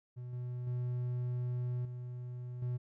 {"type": "tone with level steps", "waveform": "triangle", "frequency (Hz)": 123.47, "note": "B2", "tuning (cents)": 0, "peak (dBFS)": [-39, -35, -31, -38, -31], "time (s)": [0.16, 2.78], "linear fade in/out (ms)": 20, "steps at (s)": [0.33, 0.67, 1.85, 2.62], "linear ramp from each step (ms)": 2, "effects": []}